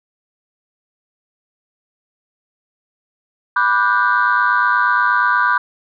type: chord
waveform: sine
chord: G major seventh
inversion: first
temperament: equal with one note detuned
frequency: 987.8 / 1174.7 / 1459.6 / 1568 Hz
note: B5 / D6 / F#6 / G6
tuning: 0 / 0 / -24 / 0 cents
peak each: -17 dBFS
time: 3.56-5.58 s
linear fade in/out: 5 ms
effects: tanh soft clip ceiling -5 dBFS